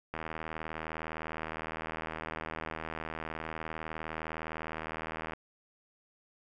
click train, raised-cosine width 0.5 ms, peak -22 dBFS, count 415, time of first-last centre 0.14-5.334 s, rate 79.7 Hz, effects none

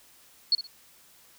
sine tone with echo, 4357 Hz, C#8, 31 cents flat, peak -18 dBFS, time 0.52-0.55 s, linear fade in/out 2 ms, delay 60 ms, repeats 2, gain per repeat -12 dB, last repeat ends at 0.67 s, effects white hiss -57 dBFS RMS until 1.38 s

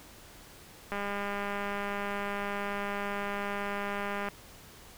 click train, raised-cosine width 0.5 ms, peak -20 dBFS, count 681, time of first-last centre 0.92-4.286 s, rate 202 Hz, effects pink hiss -52 dBFS RMS until 4.97 s

